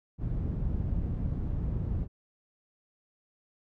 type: low-pass noise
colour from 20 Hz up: white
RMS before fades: -31 dBFS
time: 0.18-2.08 s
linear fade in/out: 50 ms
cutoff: 110 Hz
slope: 12 dB/octave
effects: none